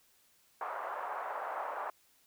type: band-pass noise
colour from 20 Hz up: white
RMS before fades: -39 dBFS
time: 0.61-1.9 s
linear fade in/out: 2 ms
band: 600 to 1200 Hz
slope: 24 dB/octave
effects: white hiss -68 dBFS RMS until 2.26 s